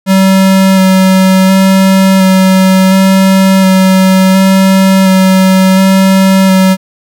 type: tone with vibrato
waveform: square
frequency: 190.1 Hz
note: F#3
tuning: 47 cents sharp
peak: -4 dBFS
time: 0.06-6.77 s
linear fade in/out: 50 ms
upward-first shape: square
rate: 0.7 Hz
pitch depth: 11 cents each way
effects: none